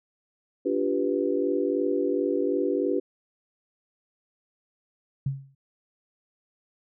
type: chord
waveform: sine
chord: G dominant seventh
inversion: second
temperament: equal with one note detuned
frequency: 288.3 / 349.2 / 392 / 493.9 Hz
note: D4 / F4 / G4 / B4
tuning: -32 / 0 / 0 / 0 cents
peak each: -28 / -29 / -27 / -29 dBFS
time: 0.65-3 s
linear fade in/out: 10 ms
type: tone with exponential decay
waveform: sine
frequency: 136.5 Hz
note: C#3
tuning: 26 cents flat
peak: -21 dBFS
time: 5.26-5.55 s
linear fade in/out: 5 ms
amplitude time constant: 62 ms
effects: none